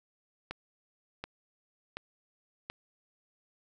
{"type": "click train", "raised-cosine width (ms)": 0.3, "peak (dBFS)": -21, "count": 4, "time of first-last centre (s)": [0.51, 2.7], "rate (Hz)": 1.37, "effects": []}